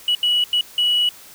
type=tone bursts at uneven times; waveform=triangle; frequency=2932 Hz; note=F#7; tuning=16 cents flat; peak=-12 dBFS; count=4; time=0.08-0.15 / 0.23-0.44 / 0.53-0.61 / 0.78-1.09 s; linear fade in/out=2 ms; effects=tanh soft clip ceiling -11 dBFS + white hiss -43 dBFS RMS until 1.34 s